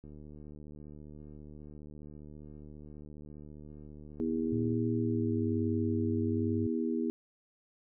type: click train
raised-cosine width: 3 ms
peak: -37 dBFS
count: 352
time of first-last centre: 0.04-4.733 s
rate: 74.8 Hz
type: harmonic tone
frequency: 81.1 Hz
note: E2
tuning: 28 cents flat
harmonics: 3 / 4 / 5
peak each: -32 / -34 / -36 dBFS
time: 4.2-7.1 s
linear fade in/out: 0 ms
type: tone with pitch glide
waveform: sine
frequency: 114.2 to 100.57 Hz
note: A#2 to G2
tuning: -35 to +45 cents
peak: -33 dBFS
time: 4.52-6.67 s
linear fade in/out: 5 ms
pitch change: -220 cents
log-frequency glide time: 4.96-5.57 s
effects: none